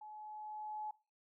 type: tone with level ramp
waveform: sine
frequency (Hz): 852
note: G#5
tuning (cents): +44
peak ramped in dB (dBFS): -49 to -39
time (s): 0.01-0.91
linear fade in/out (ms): 5
effects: noise-tail reverb RT60 0.3 s tail -19 dB re dry